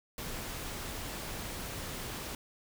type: noise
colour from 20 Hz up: pink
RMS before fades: -40 dBFS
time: 0.18-2.35 s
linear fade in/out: 2 ms
effects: none